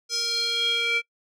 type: tone with band-pass filter sweep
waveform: square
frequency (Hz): 466.2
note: A#4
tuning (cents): 0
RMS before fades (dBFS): -25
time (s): 0.09-1.02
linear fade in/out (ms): 50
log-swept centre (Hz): 5500 to 2400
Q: 5.4
effects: noise-tail reverb RT60 0.1 s tail -25 dB re dry